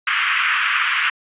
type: band-pass noise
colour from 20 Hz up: pink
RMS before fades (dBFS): -19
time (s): 0.07-1.1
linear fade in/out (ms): 5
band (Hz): 1200 to 3000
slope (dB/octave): 48
effects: resampled to 8000 Hz

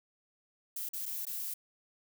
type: noise with dropouts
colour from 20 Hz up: violet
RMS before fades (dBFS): -38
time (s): 0.76-1.54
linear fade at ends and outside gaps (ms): 5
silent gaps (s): 0.89-0.933 / 1.057-1.061 / 1.253-1.267
effects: none

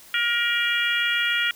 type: harmonic tone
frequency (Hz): 473.2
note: A#4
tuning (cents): +26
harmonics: 3 / 4 / 5 / 6 / 7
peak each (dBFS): -25 / -26 / -27 / -28 / -28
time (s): 0.14-1.51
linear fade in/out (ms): 2
effects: white hiss -48 dBFS RMS until 1.55 s

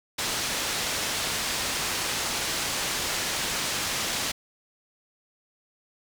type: low-pass noise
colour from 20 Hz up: white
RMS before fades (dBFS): -29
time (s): 0.18-4.32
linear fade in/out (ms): 10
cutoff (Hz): 6600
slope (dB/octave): 12
effects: none

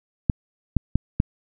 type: clicks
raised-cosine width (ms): 5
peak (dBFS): -5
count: 4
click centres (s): 0.298 / 0.767 / 0.956 / 1.201
effects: none

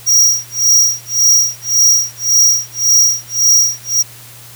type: tone with tremolo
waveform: square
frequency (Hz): 5690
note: F8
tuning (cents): +31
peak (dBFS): -6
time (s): 0.06-4.03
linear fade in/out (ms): 20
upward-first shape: sine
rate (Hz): 1.8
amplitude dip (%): 100
effects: added 119 Hz sine -40 dBFS peak until 4.55 s + white hiss -37 dBFS RMS until 4.55 s

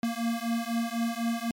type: beating tone pair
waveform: square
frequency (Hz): 230 / 234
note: A#3 / A#3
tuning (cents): -23 / +7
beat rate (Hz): 4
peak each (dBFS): -31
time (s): 0.03-1.51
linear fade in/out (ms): 2
effects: MP3 64 kbps

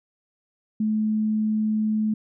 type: tone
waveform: sine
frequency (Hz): 215.7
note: A3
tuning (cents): -34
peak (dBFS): -20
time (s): 0.8-2.14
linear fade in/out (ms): 5
effects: none

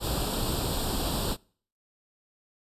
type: noise with comb filter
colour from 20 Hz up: pink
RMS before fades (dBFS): -29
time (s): 0-1.37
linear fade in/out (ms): 50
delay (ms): 0.24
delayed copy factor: +0.8
effects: noise-tail reverb RT60 0.5 s tail -26 dB re dry + resampled to 32000 Hz

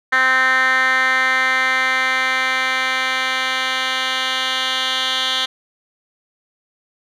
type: tone with band-pass filter sweep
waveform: 10% pulse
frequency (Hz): 260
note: C4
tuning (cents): -11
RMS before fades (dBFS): -18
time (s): 0.12-5.46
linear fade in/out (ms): 10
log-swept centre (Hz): 1800 to 3100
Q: 4.3
effects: none

